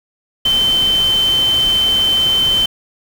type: tone in noise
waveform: sine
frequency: 3084 Hz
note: G7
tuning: 29 cents flat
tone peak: -11 dBFS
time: 0.45-2.66 s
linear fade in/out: 5 ms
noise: pink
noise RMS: -26 dBFS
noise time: 0.45-2.66 s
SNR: +12 dB
effects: none